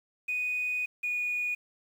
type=tone pair in turn; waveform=sine; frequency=2485 / 2458 Hz; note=D#7 / D#7; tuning=-3 / -22 cents; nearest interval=unison; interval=19 cents; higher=first; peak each=-27 / -27 dBFS; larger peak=neither; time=0.28-0.86 / 1.03-1.55 s; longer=first; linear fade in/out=10 ms; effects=tanh soft clip ceiling -24 dBFS + 9-bit